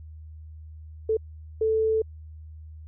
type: tone bursts at uneven times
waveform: sine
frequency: 440 Hz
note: A4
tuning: in tune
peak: -20 dBFS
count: 2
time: 1.09-1.17 / 1.61-2.02 s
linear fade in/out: 5 ms
effects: added 78 Hz sine -40 dBFS peak until 2.87 s